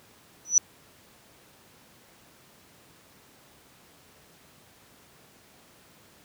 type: tone with exponential growth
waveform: sine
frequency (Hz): 5930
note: F#8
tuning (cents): +3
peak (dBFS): -11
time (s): 0.45-0.58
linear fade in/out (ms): 1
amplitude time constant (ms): 28
effects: pink hiss -56 dBFS RMS until 6.24 s + high-pass 100 Hz 12 dB/octave